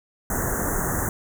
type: band-stop noise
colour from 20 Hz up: pink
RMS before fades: -25 dBFS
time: 0.3-1.09 s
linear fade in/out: 2 ms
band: 1900 to 6200 Hz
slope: 96 dB/octave
effects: none